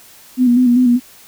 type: tone with vibrato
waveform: sine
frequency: 246.8 Hz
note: B3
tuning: 1 cent flat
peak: -8 dBFS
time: 0.37-1 s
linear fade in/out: 50 ms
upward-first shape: square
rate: 5.1 Hz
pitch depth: 41 cents each way
effects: white hiss -43 dBFS RMS until 1.27 s